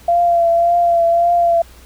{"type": "tone with vibrato", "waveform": "sine", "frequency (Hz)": 685, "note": "F5", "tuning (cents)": -34, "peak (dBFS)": -10, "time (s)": [0.08, 1.62], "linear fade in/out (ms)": 5, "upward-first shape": "triangle", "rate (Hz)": 1.8, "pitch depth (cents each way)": 31, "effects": ["added 60 Hz sine -41 dBFS peak until 1.85 s", "pink hiss -45 dBFS RMS until 1.85 s"]}